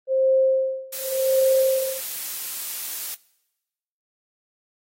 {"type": "tone with tremolo", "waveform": "sine", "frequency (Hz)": 528, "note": "C5", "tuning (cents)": 16, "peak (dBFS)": -15, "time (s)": [0.07, 2.01], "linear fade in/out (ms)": 50, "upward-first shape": "sine", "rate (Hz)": 0.88, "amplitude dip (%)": 95}
{"type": "noise", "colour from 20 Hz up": "blue", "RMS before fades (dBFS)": -30, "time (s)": [0.92, 3.15], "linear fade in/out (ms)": 10}
{"effects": ["noise-tail reverb RT60 1.0 s tail -23 dB re dry", "AAC 48 kbps"]}